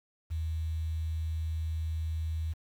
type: tone with quantisation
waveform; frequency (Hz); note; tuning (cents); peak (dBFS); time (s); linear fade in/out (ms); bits
sine; 80; D#2; +49; -30; 0.3-2.54; 20; 9
effects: none